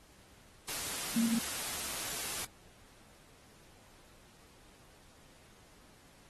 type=tone in noise; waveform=sine; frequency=229.4 Hz; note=A#3; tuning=28 cents flat; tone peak=-27 dBFS; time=1.16-1.39 s; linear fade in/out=5 ms; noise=white; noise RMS=-38 dBFS; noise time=0.68-2.45 s; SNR=+8 dB; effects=pink hiss -61 dBFS RMS until 6.29 s + AAC 32 kbps